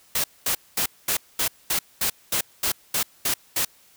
white noise bursts, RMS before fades -23 dBFS, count 12, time 0.15-3.65 s, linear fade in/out 5 ms, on 90 ms, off 220 ms, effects white hiss -56 dBFS RMS until 3.96 s

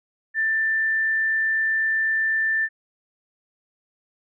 sine tone, 1776 Hz, A6, 16 cents sharp, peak -19 dBFS, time 0.34-2.69 s, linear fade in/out 50 ms, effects none

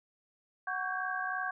sine tone cluster, 740 / 1122 / 1556 / 1619 Hz, F#5 / C#6 / G6 / G#6, 0 / +21 / -13 / -45 cents, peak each -38 / -38 / -38 / -37 dBFS, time 0.67-1.51 s, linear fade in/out 5 ms, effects none

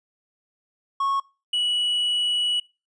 triangle tone pair in turn, 1100 / 2937 Hz, C#6 / F#7, -14 / -13 cents, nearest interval octave + perfect fourth, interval 1701 cents, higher second, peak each -19 dBFS, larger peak neither, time 1-1.2 / 1.53-2.6 s, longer second, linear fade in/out 5 ms, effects noise-tail reverb RT60 0.3 s tail -23 dB re dry + resampled to 22050 Hz

